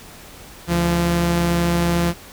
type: tone pair together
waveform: sawtooth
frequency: 71.4 / 171.79 Hz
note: D2 / F3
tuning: -48 / -28 cents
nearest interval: octave + minor third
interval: 1520 cents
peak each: -21 / -13 dBFS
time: 0.67-2.14 s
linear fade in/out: 50 ms
effects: pink hiss -41 dBFS RMS until 2.32 s